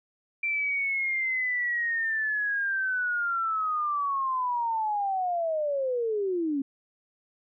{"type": "linear sweep", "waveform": "sine", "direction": "down", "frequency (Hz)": [2355, 266.6], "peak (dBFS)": -25, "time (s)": [0.43, 6.62], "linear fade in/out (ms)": 5, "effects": []}